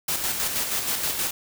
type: noise with tremolo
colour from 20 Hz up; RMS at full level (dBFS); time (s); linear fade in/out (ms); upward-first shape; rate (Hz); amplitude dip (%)
white; -25; 0.08-1.31; 5; square; 6.3; 40
effects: none